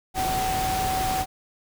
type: tone in noise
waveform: sine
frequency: 756 Hz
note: F#5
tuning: 37 cents sharp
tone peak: -24 dBFS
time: 0.14-1.26 s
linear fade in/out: 50 ms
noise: pink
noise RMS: -29 dBFS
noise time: 0.14-1.26 s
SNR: +2 dB
effects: none